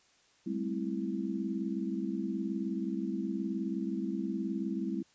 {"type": "chord", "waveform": "sine", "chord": "A minor seventh", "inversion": "third", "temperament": "equal with one note detuned", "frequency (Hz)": [196, 215, 261.6, 329.6], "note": ["G3", "A3", "C4", "E4"], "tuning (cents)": [0, -40, 0, 0], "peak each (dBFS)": [-36, -38, -38, -37], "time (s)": [0.46, 5.03], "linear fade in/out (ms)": 10, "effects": ["white hiss -66 dBFS RMS until 5.14 s", "resampled to 16000 Hz"]}